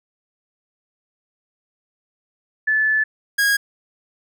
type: tone pair in turn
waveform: sine / 45% pulse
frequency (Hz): 1738 / 1640.5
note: A6 / G#6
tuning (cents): -22 / -22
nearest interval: minor second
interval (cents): 100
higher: first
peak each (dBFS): -15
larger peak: neither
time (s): 2.67-3.04 / 3.38-3.57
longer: first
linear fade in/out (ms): 10
effects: none